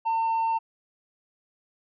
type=tone with tanh clipping; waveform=sine; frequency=904 Hz; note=A5; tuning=47 cents sharp; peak=-23 dBFS; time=0.05-0.59 s; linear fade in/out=20 ms; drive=2 dB; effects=none